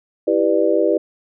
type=chord; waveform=sine; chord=E minor seventh; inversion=none; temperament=just; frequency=329.6 / 395.6 / 494.4 / 593.3 Hz; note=E4 / G4 / B4 / D5; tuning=0 / +16 / +2 / +18 cents; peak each=-19 dBFS; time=0.27-0.98 s; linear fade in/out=10 ms; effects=none